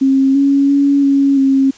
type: tone with pitch steps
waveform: sine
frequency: 268.9 / 278.1 / 281.2 / 277 / 269.8 Hz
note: C4 / C#4 / C#4 / C#4 / C#4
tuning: +47 / +6 / +25 / -1 / -47 cents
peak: -8 dBFS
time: 0.01-1.71 s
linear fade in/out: 10 ms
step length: 340 ms
effects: white hiss -42 dBFS RMS until 1.77 s + resampled to 16000 Hz

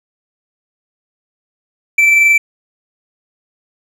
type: tone with amplitude modulation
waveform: triangle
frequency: 2330 Hz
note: D7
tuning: 14 cents flat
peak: -4 dBFS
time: 1.98-2.38 s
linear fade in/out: 5 ms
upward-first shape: sine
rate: 21.8 Hz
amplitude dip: 25%
effects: none

